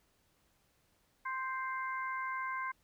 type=harmonic tone; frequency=523.3 Hz; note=C5; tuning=in tune; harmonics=2 / 3 / 4; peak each=-37 / -41 / -43 dBFS; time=1.25-2.72 s; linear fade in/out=10 ms; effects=pink hiss -73 dBFS RMS until 2.83 s